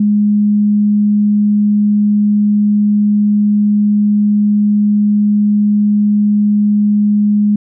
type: tone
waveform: sine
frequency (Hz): 207.7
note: G#3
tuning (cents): 0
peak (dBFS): -8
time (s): 0-7.56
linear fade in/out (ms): 5
effects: none